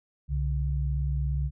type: tone pair together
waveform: sine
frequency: 64.7 / 141.77 Hz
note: C2 / C#3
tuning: -19 / +39 cents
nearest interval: octave + major second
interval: 1358 cents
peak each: -26 / -30 dBFS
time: 0.28-1.51 s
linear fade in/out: 50 ms
effects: none